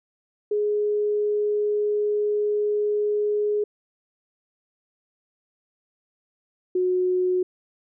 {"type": "tone pair in turn", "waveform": "sine", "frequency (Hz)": [417.5, 365.6], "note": ["G#4", "F#4"], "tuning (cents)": [9, -21], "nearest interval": "major second", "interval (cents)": 230, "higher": "first", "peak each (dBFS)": [-20, -19], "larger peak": "second", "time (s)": [[0.51, 3.64], [6.75, 7.43]], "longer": "first", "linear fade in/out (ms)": 5, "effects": []}